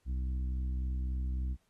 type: harmonic tone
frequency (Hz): 63.6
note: C2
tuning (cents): -48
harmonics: 1 / 2 / 3 / 4 / 5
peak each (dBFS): -31 / -47 / -48 / -53 / -55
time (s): 0.05-1.57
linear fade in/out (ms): 50
effects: pink hiss -75 dBFS RMS until 1.69 s + AAC 32 kbps